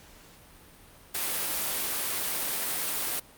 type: high-pass noise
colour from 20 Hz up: white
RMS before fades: -30 dBFS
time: 1.14-3.2 s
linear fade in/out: 10 ms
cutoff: 190 Hz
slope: 12 dB/octave
effects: pink hiss -53 dBFS RMS until 3.37 s + Opus 48 kbps